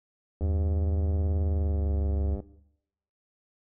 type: click train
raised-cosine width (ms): 2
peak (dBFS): -24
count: 199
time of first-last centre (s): 0.41-2.402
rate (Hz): 99.4
type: tone with pitch glide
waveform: sine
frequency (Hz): 80.8 to 73.24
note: E2 to D2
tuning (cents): -34 to -4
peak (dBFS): -24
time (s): 0.41-2.36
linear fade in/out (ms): 10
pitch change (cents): -170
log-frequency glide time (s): 1.44-1.88
effects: noise-tail reverb RT60 0.8 s tail -18 dB re dry